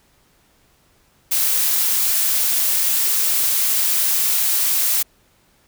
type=noise; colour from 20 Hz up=blue; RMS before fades=-18 dBFS; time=1.31-5.03 s; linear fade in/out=10 ms; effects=pink hiss -58 dBFS RMS until 5.67 s